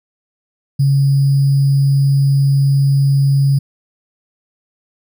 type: tone with sample-and-hold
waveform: sine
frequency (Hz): 138.59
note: C#3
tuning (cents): 0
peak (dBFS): -9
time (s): 0.79-3.59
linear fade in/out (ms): 10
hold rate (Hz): 4900
effects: none